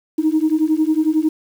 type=beating tone pair; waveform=sine; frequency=307.4 / 318.4 Hz; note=D#4 / D#4; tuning=-21 / +40 cents; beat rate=11 Hz; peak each=-16 / -16 dBFS; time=0.18-1.29 s; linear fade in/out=10 ms; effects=tanh soft clip ceiling -7 dBFS + 7-bit